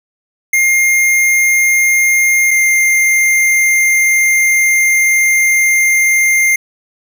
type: tone pair in turn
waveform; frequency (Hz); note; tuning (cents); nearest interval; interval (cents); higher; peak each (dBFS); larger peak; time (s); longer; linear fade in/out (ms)
square; 2120 / 2107; C7 / C7; +22 / +12; unison; 10; first; -9; neither; 0.53-2.51 / 2.51-6.56; second; 5
effects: none